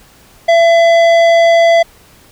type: tone with tanh clipping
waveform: sine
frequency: 672 Hz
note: E5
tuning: 33 cents sharp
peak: -7 dBFS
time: 0.48-1.83 s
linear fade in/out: 10 ms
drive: 13 dB
effects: pink hiss -44 dBFS RMS until 2.31 s